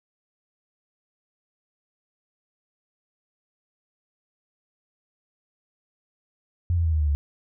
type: tone with pitch steps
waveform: sine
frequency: 87.31 / 84 / 80.81 / 77.74 / 74.79 / 71.95 Hz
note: F2 / E2 / E2 / D#2 / D2 / D2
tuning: 0 / +33 / -34 / -1 / +32 / -35 cents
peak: -19 dBFS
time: 6.7-7.15 s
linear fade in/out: 0 ms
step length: 75 ms
effects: none